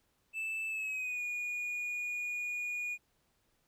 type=tone with pitch glide; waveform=triangle; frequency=2637 to 2446 Hz; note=E7 to D#7; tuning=0 to -30 cents; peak=-33 dBFS; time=0.33-2.98 s; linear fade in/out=50 ms; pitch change=-130 cents; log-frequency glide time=0.68-1.22 s; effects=pink hiss -75 dBFS RMS until 3.67 s